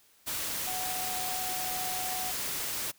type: tone in noise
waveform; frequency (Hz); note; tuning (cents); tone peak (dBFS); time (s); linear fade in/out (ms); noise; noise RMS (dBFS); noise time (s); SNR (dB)
sine; 740; F#5; 0; -37; 0.66-2.32; 20; white; -34; 0.26-2.92; -6
effects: white hiss -63 dBFS RMS until 2.98 s